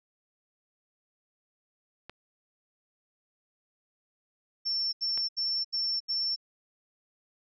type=clicks; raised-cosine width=0.3 ms; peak=-26 dBFS; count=2; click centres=2.096 / 5.176 s
type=tone bursts; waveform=sine; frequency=5410 Hz; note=E8; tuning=44 cents sharp; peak=-27 dBFS; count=5; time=4.65-6.362 s; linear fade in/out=20 ms; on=280 ms; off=78 ms
effects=none